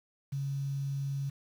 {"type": "tone with quantisation", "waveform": "sine", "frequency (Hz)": 138.6, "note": "C#3", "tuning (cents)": 0, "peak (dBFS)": -31, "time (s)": [0.32, 1.3], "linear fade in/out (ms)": 10, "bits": 9, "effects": []}